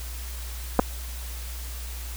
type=clicks; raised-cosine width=1 ms; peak=-4 dBFS; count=2; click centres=0.792 / 0.796 s; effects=added 60 Hz sine -33 dBFS peak until 2.16 s + white hiss -41 dBFS RMS until 2.16 s